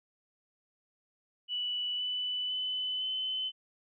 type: tone with pitch steps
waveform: sine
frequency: 2959 / 2986 / 3014 / 3042 Hz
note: F#7 / F#7 / F#7 / F#7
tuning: -1 / +15 / +31 / +47 cents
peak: -31 dBFS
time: 1.48-3.52 s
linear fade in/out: 50 ms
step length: 510 ms
effects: none